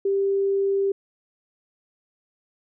sine tone, 393.8 Hz, G4, 8 cents sharp, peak -19 dBFS, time 0.05-0.92 s, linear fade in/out 5 ms, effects none

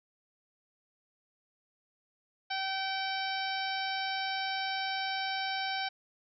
harmonic tone, 770 Hz, G5, 31 cents flat, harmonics 1 / 2 / 3 / 4 / 5 / 6 / 7, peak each -35 / -38 / -40 / -41 / -42 / -43 / -43 dBFS, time 2.5-5.89 s, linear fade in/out 10 ms, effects none

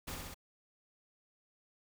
pink noise with echo, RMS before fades -42 dBFS, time 0.07-0.15 s, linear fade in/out 10 ms, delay 65 ms, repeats 3, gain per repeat -2 dB, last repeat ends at 0.345 s, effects none

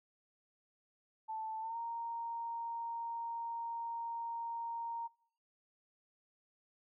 sine tone with pitch glide, 880 to 928.6 Hz, A5 to A#5, 0 to -7 cents, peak -38 dBFS, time 1.28-5.08 s, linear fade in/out 20 ms, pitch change +93 cents, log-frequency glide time 1.6-1.77 s, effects noise-tail reverb RT60 0.9 s tail -25 dB re dry

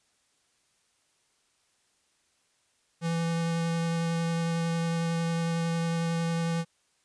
square tone with vibrato, 166.7 Hz, E3, 20 cents sharp, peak -27 dBFS, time 3.01-6.65 s, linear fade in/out 50 ms, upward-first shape triangle, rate 11 Hz, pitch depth 11 cents each way, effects white hiss -70 dBFS RMS until 7.04 s + resampled to 22050 Hz

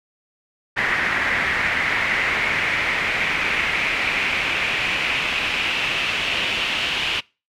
brown noise with band-pass filter sweep, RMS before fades -22 dBFS, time 0.76-7.21 s, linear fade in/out 20 ms, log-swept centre 1900 to 2900 Hz, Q 3.9, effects noise-tail reverb RT60 0.3 s tail -24 dB re dry

